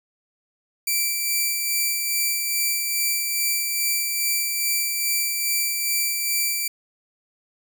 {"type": "tone with tremolo", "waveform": "5% pulse", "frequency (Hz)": 2335, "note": "D7", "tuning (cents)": -11, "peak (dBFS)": -10, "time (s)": [0.87, 6.68], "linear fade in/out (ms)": 5, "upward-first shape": "sine", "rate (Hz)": 2.4, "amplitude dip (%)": 35, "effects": []}